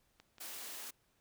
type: click train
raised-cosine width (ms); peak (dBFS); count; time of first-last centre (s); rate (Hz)
0.2; -38; 4; 0.2-0.748; 5.47
type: high-pass noise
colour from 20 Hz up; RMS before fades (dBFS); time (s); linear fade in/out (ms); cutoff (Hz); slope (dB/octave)
white; -46; 0.4-0.91; 10; 220; 48
effects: pink hiss -75 dBFS RMS until 1.2 s